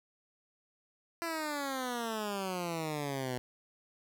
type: exponential sweep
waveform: 10% pulse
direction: down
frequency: 340 to 122.9 Hz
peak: -26 dBFS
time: 1.22-3.38 s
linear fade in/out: 0 ms
effects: none